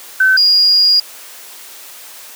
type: tone pair in turn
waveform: sine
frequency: 1529 / 4854 Hz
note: G6 / D#8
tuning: -44 / -44 cents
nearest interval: octave + minor sixth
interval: 2000 cents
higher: second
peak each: -7 dBFS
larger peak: neither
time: 0.2-0.37 / 0.37-1 s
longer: second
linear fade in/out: 5 ms
effects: white hiss -35 dBFS RMS until 2.35 s + high-pass 400 Hz 12 dB/octave